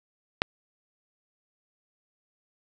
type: click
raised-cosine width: 0.3 ms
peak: -5 dBFS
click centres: 0.419 s
effects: none